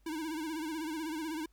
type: tone with vibrato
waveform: square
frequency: 315.8 Hz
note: D#4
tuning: 26 cents sharp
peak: -36 dBFS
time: 0.06-1.46 s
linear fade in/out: 5 ms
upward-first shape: sine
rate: 16 Hz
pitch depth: 86 cents each way
effects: added 50 Hz sine -63 dBFS peak until 1.52 s + pink hiss -75 dBFS RMS until 1.52 s